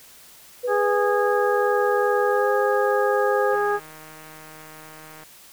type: tone with pitch glide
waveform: sine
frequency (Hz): 493.9 to 515.8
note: B4 to C5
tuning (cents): 0 to -25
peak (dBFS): -22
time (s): 0.63-3.56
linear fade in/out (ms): 20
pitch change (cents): +75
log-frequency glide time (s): 2.25-2.5
type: harmonic tone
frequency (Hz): 411.5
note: G#4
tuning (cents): -16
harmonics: 1 / 2 / 3 / 4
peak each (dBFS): -22 / -25 / -27 / -28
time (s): 0.67-3.8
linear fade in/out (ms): 50
type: click train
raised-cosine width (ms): 0.5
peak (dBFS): -29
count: 267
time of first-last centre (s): 3.53-5.235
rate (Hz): 156
effects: white hiss -48 dBFS RMS until 5.52 s